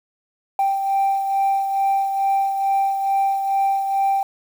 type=beating tone pair; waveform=sine; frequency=784 / 786.3 Hz; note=G5 / G5; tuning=0 / +5 cents; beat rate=2.3 Hz; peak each=-16 / -25 dBFS; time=0.59-4.23 s; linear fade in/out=2 ms; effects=tanh soft clip ceiling -13 dBFS + 7-bit